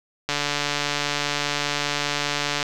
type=click train; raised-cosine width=0.2 ms; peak=-6 dBFS; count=340; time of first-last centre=0.29-2.628 s; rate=145 Hz; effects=none